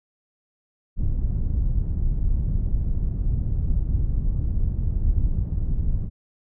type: low-pass noise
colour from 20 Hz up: pink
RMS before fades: -22 dBFS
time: 0.96-6.1 s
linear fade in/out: 50 ms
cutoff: 100 Hz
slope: 12 dB/octave
effects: none